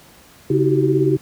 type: tone cluster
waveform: sine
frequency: 139 / 317.1 / 372.2 / 389.5 Hz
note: C#3 / D#4 / F#4 / G4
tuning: +5 / +33 / +10 / -11 cents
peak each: -19 dBFS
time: 0.5-1.17 s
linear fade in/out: 5 ms
effects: pink hiss -47 dBFS RMS until 1.21 s + high-pass 60 Hz 12 dB/octave